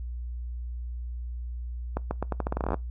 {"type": "accelerating click train", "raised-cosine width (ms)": 1, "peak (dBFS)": -14, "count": 16, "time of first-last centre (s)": [1.97, 2.743], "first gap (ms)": 140, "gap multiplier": 0.83, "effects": ["noise-tail reverb RT60 0.2 s tail -23 dB re dry", "added 60 Hz sine -32 dBFS peak until 2.9 s"]}